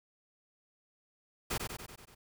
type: noise with echo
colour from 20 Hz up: pink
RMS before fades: -34 dBFS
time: 1.5-1.58 s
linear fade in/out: 10 ms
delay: 95 ms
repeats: 6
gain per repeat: -4 dB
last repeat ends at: 2.15 s
effects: none